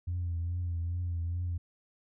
sine tone with vibrato, 86.4 Hz, F2, 18 cents flat, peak -29 dBFS, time 0.07-1.58 s, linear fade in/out 10 ms, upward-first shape triangle, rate 2.4 Hz, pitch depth 56 cents each way, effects tanh soft clip ceiling -27 dBFS

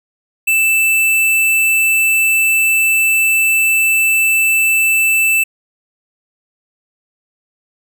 square tone, 2647 Hz, E7, 7 cents sharp, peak -11 dBFS, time 0.47-5.44 s, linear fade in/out 10 ms, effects none

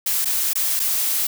blue noise with dropouts, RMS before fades -21 dBFS, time 0.06-1.27 s, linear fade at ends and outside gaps 5 ms, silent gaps 0.247-0.255 / 0.534-0.554 / 0.795-0.799 s, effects none

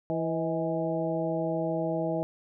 harmonic tone with a mistuned harmonic, 164.81 Hz, E3, in tune, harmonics 1 / 2 / 3 / 4 / 5, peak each -33 / -32 / -34 / -31 / -38 dBFS, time 0.1-2.23 s, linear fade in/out 0 ms, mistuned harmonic 4, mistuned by -54 cents, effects none

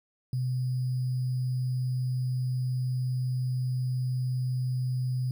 sine tone with sample-and-hold, 127.2 Hz, C3, 48 cents flat, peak -26 dBFS, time 0.33-5.31 s, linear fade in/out 2 ms, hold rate 4900 Hz, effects none

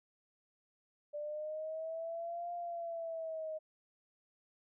sine linear two-way sweep, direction up then down, 587.3 to 699 to 623 Hz, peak -38 dBFS, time 1.13-3.59 s, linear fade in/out 20 ms, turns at 2.53 s, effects none

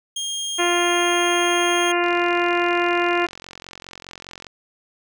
25% pulse tone, 3229 Hz, G#7, 49 cents flat, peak -21 dBFS, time 0.16-1.92 s, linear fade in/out 5 ms
harmonic tone, 349.2 Hz, F4, in tune, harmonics 1 / 2 / 3 / 4 / 5 / 6 / 7 / 8, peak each -21 / -24 / -26 / -27 / -28 / -29 / -29 / -30 dBFS, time 0.58-3.27 s, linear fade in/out 20 ms
click train, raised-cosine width 0.2 ms, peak -19 dBFS, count 110, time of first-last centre 2.04-4.468 s, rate 44.9 Hz
effects none

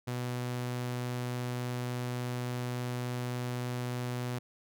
sawtooth tone, 123.47 Hz, B2, in tune, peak -29 dBFS, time 0.07-4.39 s, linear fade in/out 10 ms, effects none

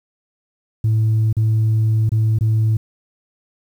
sine tone with dropouts, 110 Hz, A2, in tune, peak -11 dBFS, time 0.84-2.77 s, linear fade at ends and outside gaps 5 ms, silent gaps 1.328-1.367 / 2.093-2.118 / 2.387-2.409 s, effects tanh soft clip ceiling -11 dBFS + 8-bit

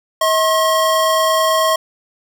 square tone pair together, 639 / 1074.7 Hz, D#5 / C6, +46 / +46 cents, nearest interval major sixth, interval 900 cents, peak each -16 dBFS, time 0.21-1.76 s, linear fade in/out 5 ms, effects none

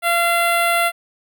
10% pulse tone with notch filter, 686 Hz, F5, 31 cents flat, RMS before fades -17 dBFS, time 0.02-0.92 s, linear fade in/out 50 ms, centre 5400 Hz, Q 0.51, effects none

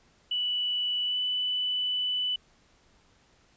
sine tone with pitch glide, 2960 to 2987 Hz, F#7 to F#7, 0 to +16 cents, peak -26 dBFS, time 0.31-2.36 s, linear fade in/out 5 ms, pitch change +16 cents, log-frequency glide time 1.05-1.17 s, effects pink hiss -63 dBFS RMS until 3.56 s + resampled to 16000 Hz

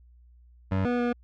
25% pulse tone with pitch steps, 95.3 / 243.7 / 241.4 Hz, G2 / B3 / B3, -48 / -23 / -39 cents, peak -20 dBFS, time 0.71-1.13 s, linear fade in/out 10 ms, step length 140 ms, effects added 60 Hz sine -52 dBFS peak until 1.23 s + low-pass 2000 Hz 12 dB/octave

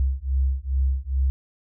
sine beating tone pair, 65.41 / 67.81 Hz, C2 / C#2, 0 / -38 cents, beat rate 2.4 Hz, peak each -23 dBFS, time 0-1.3 s, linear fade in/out 0 ms, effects none

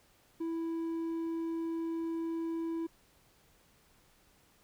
sine tone with hard clipping, 329.6 Hz, E4, in tune, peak -34 dBFS, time 0.4-2.87 s, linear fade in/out 10 ms, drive 3 dB, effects pink hiss -66 dBFS RMS until 4.63 s

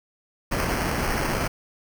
pink noise with sample-and-hold, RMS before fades -25 dBFS, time 0.51-1.48 s, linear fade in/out 10 ms, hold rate 3675 Hz, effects none

